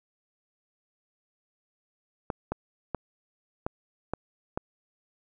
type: clicks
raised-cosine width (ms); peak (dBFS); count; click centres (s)
1; -15; 6; 2.302 / 2.52 / 2.947 / 3.665 / 4.136 / 4.575
effects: none